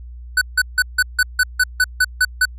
square tone bursts, 1497 Hz, F#6, 20 cents sharp, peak -12 dBFS, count 11, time 0.37-2.454 s, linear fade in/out 5 ms, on 44 ms, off 160 ms, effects added 60 Hz sine -32 dBFS peak until 2.58 s + resampled to 32000 Hz

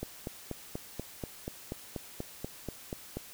click train, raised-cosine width 2 ms, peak -22 dBFS, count 14, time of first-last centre 0.03-3.17 s, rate 4.14 Hz, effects white hiss -50 dBFS RMS until 3.33 s

